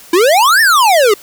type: exponential two-way sweep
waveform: square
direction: up then down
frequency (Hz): 323.5 to 1855 to 389.7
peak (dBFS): -7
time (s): 0.13-1.14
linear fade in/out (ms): 5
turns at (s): 0.61
effects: white hiss -38 dBFS RMS until 1.22 s